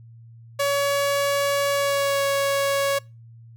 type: tone with pitch glide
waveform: sawtooth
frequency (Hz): 564 to 556.6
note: C#5 to C#5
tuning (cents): +30 to +7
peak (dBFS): -16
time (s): 0.59-2.99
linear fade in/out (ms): 10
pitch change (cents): -23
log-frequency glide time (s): 1.73-2.24
effects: noise-tail reverb RT60 0.3 s tail -26 dB re dry + added 115 Hz sine -43 dBFS peak until 3.56 s